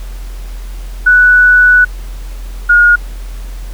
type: tone pair in turn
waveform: sine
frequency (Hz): 1480 / 1434.5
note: F#6 / F6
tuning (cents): 0 / +46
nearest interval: minor second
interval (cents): 54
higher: first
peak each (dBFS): -3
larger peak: neither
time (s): 1.06-1.85 / 2.69-2.96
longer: first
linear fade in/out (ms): 10
effects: added 43 Hz sine -21 dBFS peak until 3.73 s + pink hiss -38 dBFS RMS until 3.73 s